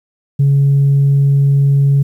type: tone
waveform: sine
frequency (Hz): 139.6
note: C#3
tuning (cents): +13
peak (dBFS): -6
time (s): 0.39-2.03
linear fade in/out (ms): 10
effects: tanh soft clip ceiling -5 dBFS + 8-bit